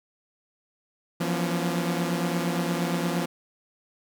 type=tone cluster; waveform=sawtooth; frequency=171.1 / 179.7 / 240.7 / 278.3 Hz; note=F3 / F3 / B3 / C#4; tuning=-35 / +50 / -44 / +7 cents; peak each=-23 / -28 / -29 / -30 dBFS; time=1.2-3.26 s; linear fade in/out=10 ms; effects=none